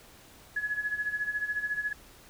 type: tone with tremolo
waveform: sine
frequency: 1692 Hz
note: G#6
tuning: 32 cents sharp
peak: -26 dBFS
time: 0.56-1.93 s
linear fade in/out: 5 ms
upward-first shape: sine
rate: 14 Hz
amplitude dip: 75%
effects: pink hiss -54 dBFS RMS until 2.29 s